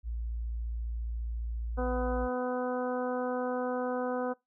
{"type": "tone", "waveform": "sine", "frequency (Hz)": 57.3, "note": "A#1", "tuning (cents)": -29, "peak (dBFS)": -32, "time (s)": [0.03, 2.29], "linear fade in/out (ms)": 50}
{"type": "harmonic tone", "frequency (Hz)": 250.5, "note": "B3", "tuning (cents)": 25, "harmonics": [1, 2, 3, 4, 5, 6], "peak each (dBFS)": [-35, -32, -38, -42, -42, -44], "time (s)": [1.77, 4.34], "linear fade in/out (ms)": 20}
{"effects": ["noise-tail reverb RT60 0.2 s tail -24 dB re dry"]}